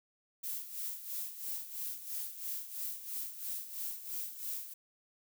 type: noise with tremolo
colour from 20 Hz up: violet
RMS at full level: -38 dBFS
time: 0.43-4.74 s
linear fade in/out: 10 ms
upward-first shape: sine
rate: 3 Hz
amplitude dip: 70%
effects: none